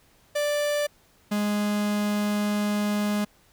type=tone pair in turn; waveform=45% pulse; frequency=587.3 / 207.6 Hz; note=D5 / G#3; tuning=0 / 0 cents; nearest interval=octave + tritone; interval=1800 cents; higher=first; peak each=-23 dBFS; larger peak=neither; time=0.35-0.87 / 1.31-3.25 s; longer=second; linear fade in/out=10 ms; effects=pink hiss -60 dBFS RMS until 3.52 s